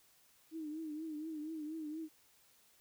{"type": "tone with vibrato", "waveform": "sine", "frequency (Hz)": 311.1, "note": "D#4", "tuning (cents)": 0, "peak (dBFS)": -40, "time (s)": [0.51, 2.09], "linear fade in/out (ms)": 50, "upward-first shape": "triangle", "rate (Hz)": 4.2, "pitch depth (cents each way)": 90, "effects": ["white hiss -68 dBFS RMS until 2.8 s"]}